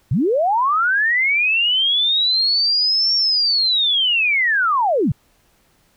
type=linear two-way sweep; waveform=sine; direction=up then down; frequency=98 to 5530 to 98 Hz; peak=-14 dBFS; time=0.11-5.12 s; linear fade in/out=5 ms; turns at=3.15 s; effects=pink hiss -59 dBFS RMS until 5.96 s